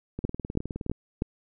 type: two click trains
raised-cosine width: 3 ms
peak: -20 / -13 dBFS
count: 15 / 4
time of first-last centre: 0.19-0.915 / 0.25-1.221 s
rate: 19.3 / 3.09 Hz
effects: none